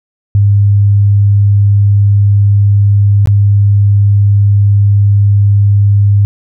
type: tone with dropouts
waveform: sine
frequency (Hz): 101.3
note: G#2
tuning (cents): -43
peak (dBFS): -4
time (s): 0.35-6.25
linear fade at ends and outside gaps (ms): 0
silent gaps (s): 3.258-3.273
effects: none